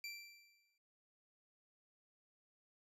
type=tone with exponential decay; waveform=25% pulse; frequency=2349 Hz; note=D7; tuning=in tune; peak=-39 dBFS; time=0.04-0.78 s; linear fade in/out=2 ms; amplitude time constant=160 ms; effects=resampled to 32000 Hz